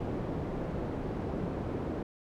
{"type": "low-pass noise", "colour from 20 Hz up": "white", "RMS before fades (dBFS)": -35, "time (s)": [0, 2.03], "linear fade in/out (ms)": 5, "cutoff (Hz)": 390, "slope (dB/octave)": 12, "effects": []}